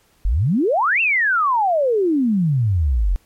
sine exponential two-way sweep, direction up then down, 41.2 to 2772 to 41.2 Hz, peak -14 dBFS, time 0.25-3.16 s, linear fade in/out 0 ms, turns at 1.01 s, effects pink hiss -58 dBFS RMS until 3.25 s + MP3 64 kbps

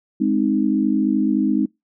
sine chord, Ab major, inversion none, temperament equal, 207.7 / 261.6 / 311.1 Hz, Ab3 / C4 / Eb4, 0 / 0 / 0 cents, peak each -20 dBFS, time 0.2-1.66 s, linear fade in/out 10 ms, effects noise-tail reverb RT60 0.2 s tail -26 dB re dry

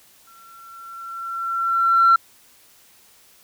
sine tone with exponential growth, 1356 Hz, E6, 49 cents sharp, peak -8 dBFS, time 0.27-2.16 s, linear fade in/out 5 ms, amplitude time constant 410 ms, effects tanh soft clip ceiling -7 dBFS + white hiss -53 dBFS RMS until 3.43 s

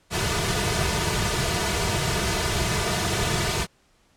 pink noise with comb filter, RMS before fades -24 dBFS, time 0.1-3.67 s, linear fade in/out 50 ms, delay 3.7 ms, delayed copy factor -0.8, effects pink hiss -62 dBFS RMS until 4.16 s + low-pass 9000 Hz 12 dB/octave

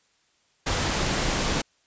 pink noise, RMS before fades -25 dBFS, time 0.66-1.62 s, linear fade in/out 10 ms, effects white hiss -66 dBFS RMS until 1.86 s + resampled to 16000 Hz

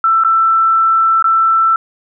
sine tone with dropouts, 1332 Hz, E6, 18 cents sharp, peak -8 dBFS, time 0.04-1.76 s, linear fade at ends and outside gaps 2 ms, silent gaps 0.237-0.247 / 1.225-1.242 s, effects none

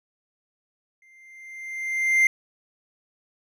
triangle tone with exponential growth, 2093 Hz, C7, in tune, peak -12 dBFS, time 1.02-2.27 s, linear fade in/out 2 ms, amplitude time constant 270 ms, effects none

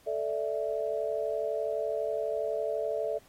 sine chord, A suspended fourth, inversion none, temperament equal, 440 / 587.3 / 659.3 Hz, A4 / D5 / E5, 0 / 0 / 0 cents, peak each -33 dBFS, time 0.06-3.19 s, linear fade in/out 20 ms, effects pink hiss -61 dBFS RMS until 3.28 s + AAC 48 kbps

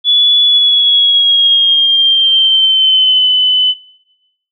sine tone with pitch glide, 3423 to 3015 Hz, A7 to F#7, -48 to +32 cents, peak -6 dBFS, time 0.04-3.75 s, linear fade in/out 50 ms, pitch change -220 cents, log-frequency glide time 0.44-3.28 s, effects noise-tail reverb RT60 0.9 s tail -19 dB re dry

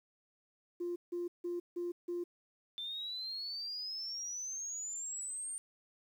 sine tone bursts, 349.2 Hz, F4, in tune, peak -34 dBFS, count 5, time 0.8-2.24 s, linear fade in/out 10 ms, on 160 ms, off 160 ms
sine exponential sweep, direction up, 3536 to 8860 Hz, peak -38 dBFS, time 2.78-5.58 s, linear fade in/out 0 ms
effects tanh soft clip ceiling -31 dBFS + 11-bit

